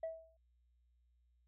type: tone with exponential decay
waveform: sine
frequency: 650 Hz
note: E5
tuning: 24 cents flat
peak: -34 dBFS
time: 0.03-0.37 s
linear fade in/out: 5 ms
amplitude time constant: 72 ms
effects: tanh soft clip ceiling -35 dBFS + added 60 Hz sine -70 dBFS peak until 1.47 s